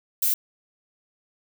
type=noise; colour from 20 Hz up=violet; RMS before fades=-22 dBFS; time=0.22-0.34 s; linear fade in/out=5 ms; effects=none